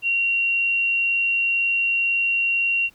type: tone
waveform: sine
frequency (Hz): 2751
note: F7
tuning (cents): -27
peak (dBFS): -18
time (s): 0.02-2.9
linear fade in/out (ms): 50
effects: pink hiss -57 dBFS RMS until 2.94 s

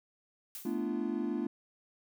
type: noise with exponential decay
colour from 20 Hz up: blue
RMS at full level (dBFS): -41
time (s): 0.55-0.9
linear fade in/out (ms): 0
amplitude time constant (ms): 74
type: chord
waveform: triangle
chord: B half-diminished seventh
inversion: third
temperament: equal with one note detuned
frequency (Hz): 220 / 246.9 / 293.7 / 342.8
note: A3 / B3 / D4 / F4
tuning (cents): 0 / 0 / 0 / -32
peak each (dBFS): -35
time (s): 0.65-1.47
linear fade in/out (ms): 5
effects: none

